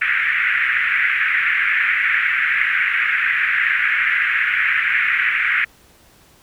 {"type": "band-pass noise", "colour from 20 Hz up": "white", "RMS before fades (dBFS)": -18, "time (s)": [0.01, 5.65], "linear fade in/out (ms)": 10, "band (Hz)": [1500, 2300], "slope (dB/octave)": 48, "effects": ["pink hiss -51 dBFS RMS until 6.42 s"]}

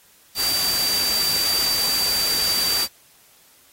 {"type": "tone in noise", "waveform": "sine", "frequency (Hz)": 4651, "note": "D8", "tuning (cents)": -18, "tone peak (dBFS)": -20, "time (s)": [0.35, 2.88], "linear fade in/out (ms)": 50, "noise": "white", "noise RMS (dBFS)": -25, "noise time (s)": [0.35, 2.88], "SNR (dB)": 2, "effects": ["white hiss -54 dBFS RMS until 3.72 s", "AAC 48 kbps"]}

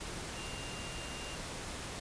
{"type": "tone in noise", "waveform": "sine", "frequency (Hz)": 2794, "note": "F7", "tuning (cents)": 0, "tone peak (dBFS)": -48, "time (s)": [0.36, 1.36], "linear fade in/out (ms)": 10, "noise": "pink", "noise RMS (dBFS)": -42, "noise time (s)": [0, 2], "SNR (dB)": -9, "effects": ["resampled to 22050 Hz"]}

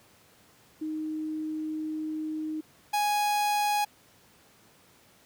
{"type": "tone pair in turn", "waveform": ["sine", "45% pulse"], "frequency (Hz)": [311.1, 830.5], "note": ["D#4", "G#5"], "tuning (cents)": [0, 0], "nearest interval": "octave + perfect fourth", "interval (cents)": 1700, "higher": "second", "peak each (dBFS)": [-30, -24], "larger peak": "second", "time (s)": [[0.81, 2.61], [2.93, 3.85]], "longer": "first", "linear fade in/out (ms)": 10, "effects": ["pink hiss -59 dBFS RMS until 5.25 s", "high-pass 100 Hz 12 dB/octave"]}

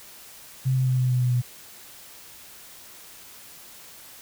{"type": "tone with pitch steps", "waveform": "sine", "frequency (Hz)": [130.81, 129.53, 128.27, 127.01, 125.77, 124.54, 123.33], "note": ["C3", "C3", "C3", "B2", "B2", "B2", "B2"], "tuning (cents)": [0, -17, -34, 49, 32, 15, -2], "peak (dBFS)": -19, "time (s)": [0.65, 1.42], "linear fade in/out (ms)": 20, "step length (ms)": 110, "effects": ["white hiss -46 dBFS RMS until 4.21 s"]}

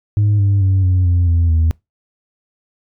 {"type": "tone with pitch steps", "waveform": "sine", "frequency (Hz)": [103.83, 99.6, 95.54, 91.65, 87.92, 84.34, 80.9], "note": ["G#2", "G2", "G2", "F#2", "F2", "E2", "E2"], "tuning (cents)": [0, 28, -44, -16, 12, 40, -32], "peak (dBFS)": -8, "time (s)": [0.17, 1.71], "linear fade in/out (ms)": 0, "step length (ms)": 220, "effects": ["noise-tail reverb RT60 0.2 s tail -26 dB re dry", "tanh soft clip ceiling -9 dBFS"]}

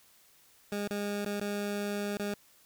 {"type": "tone with dropouts", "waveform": "20% pulse", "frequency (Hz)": 204.4, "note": "G#3", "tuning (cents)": -27, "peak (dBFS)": -27, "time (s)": [0.72, 2.34], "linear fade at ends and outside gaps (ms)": 2, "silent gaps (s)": [[0.877, 0.907], [1.249, 1.26], [1.398, 1.411], [2.171, 2.196]], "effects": ["white hiss -62 dBFS RMS until 2.65 s"]}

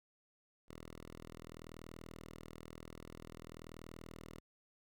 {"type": "tone", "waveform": "5% pulse", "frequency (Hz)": 40.5, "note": "E1", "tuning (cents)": -30, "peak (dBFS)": -39, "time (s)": [0.68, 4.4], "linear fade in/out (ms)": 10, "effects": []}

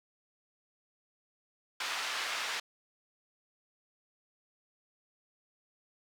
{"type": "band-pass noise", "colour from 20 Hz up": "pink", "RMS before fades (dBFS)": -36, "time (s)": [1.8, 2.6], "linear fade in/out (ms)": 5, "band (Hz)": [1200, 4800], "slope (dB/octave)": 12, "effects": []}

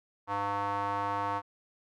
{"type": "tone with band-pass filter", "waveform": "square", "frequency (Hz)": 100.8, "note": "G2", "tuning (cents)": 49, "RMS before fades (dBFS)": -32, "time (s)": [0.27, 1.42], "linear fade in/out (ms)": 50, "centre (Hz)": 1000, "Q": 3.9, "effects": []}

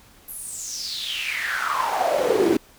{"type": "noise with high-pass filter sweep", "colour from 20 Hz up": "brown", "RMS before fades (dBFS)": -24, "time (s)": [0.28, 2.57], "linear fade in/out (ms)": 5, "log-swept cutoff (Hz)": [12000, 300], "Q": 7.3, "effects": ["pink hiss -52 dBFS RMS until 2.78 s"]}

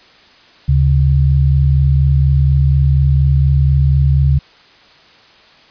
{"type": "tone pair together", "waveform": "sine", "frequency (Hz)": [73.42, 137.6], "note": ["D2", "C#3"], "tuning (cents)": [0, -12], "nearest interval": "major seventh", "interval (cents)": 1088, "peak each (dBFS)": -11, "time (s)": [0.68, 4.39], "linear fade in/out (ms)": 10, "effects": ["white hiss -45 dBFS RMS until 5.7 s", "resampled to 11025 Hz"]}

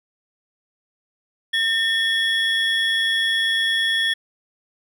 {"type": "tone pair together", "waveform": "triangle", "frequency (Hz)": [1809, 3358], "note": ["A6", "G#7"], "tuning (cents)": [48, 18], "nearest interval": "major seventh", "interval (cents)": 1070, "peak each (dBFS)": -19, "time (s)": [1.53, 4.14], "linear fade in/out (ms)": 10, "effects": []}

